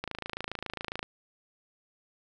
click train, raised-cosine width 0.3 ms, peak -18 dBFS, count 28, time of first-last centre 0.04-1.029 s, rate 27.3 Hz, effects none

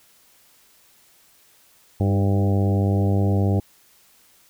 harmonic tone with a mistuned harmonic, 98.8 Hz, G2, 14 cents sharp, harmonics 1 / 2 / 3 / 4 / 5 / 6 / 7 / 8, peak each -18 / -24 / -28 / -30 / -32 / -34 / -35 / -36 dBFS, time 2-3.6 s, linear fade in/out 5 ms, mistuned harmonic 3, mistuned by +20 cents, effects white hiss -56 dBFS RMS until 4.49 s

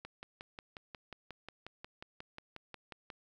click train, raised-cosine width 0.3 ms, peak -29 dBFS, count 18, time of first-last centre 0.05-3.102 s, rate 5.57 Hz, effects 11-bit

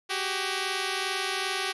5% pulse tone pair together, 378.3 / 400.8 Hz, F#4 / G4, +38 / +38 cents, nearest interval minor second, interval 100 cents, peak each -18 / -21 dBFS, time 0.09-1.73 s, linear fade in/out 20 ms, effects resampled to 24000 Hz

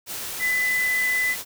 sine tone in noise, 2004 Hz, B6, 25 cents sharp, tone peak -20 dBFS, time 0.39-1.36 s, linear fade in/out 50 ms, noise white, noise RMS -32 dBFS, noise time 0.06-1.45 s, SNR +9 dB, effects none

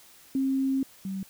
sine tone pair in turn, 267.9 / 192.36 Hz, C4 / G3, +41 / -32 cents, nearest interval tritone, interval 573 cents, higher first, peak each -23 / -30 dBFS, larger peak first, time 0.35-0.83 / 1.05-1.23 s, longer first, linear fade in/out 2 ms, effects white hiss -54 dBFS RMS until 1.29 s

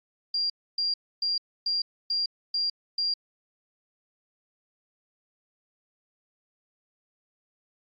sine tone bursts, 4770 Hz, D8, 26 cents sharp, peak -24 dBFS, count 7, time 0.34-3.14 s, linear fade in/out 5 ms, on 160 ms, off 280 ms, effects AAC 64 kbps

